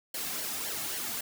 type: noise with flanger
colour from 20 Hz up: white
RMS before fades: -35 dBFS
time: 0.14-1.21 s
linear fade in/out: 5 ms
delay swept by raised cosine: 0.79 to 2.09 ms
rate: 3.7 Hz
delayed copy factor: -0.55
effects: none